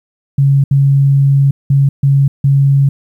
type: tone bursts at uneven times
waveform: sine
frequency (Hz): 138.59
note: C#3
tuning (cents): 0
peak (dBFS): -6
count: 5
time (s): 0.38-0.64 / 0.71-1.51 / 1.7-1.89 / 2.03-2.28 / 2.44-2.89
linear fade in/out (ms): 5
effects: 8-bit